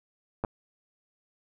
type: clicks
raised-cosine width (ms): 1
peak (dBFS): -16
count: 2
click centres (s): 0.439 / 0.448
effects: none